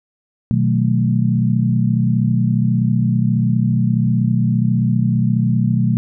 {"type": "chord", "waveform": "sine", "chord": "B dominant seventh", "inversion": "none", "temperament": "equal", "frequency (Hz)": [123.47, 155.56, 185, 220], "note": ["B2", "D#3", "F#3", "A3"], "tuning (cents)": [0, 0, 0, 0], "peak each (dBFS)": [-16, -22, -19, -19], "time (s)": [0.51, 5.97], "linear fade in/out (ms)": 0, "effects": []}